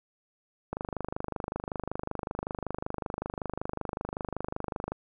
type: click train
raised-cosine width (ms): 1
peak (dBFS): -18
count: 107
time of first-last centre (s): 0.73-4.92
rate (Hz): 25.3
effects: none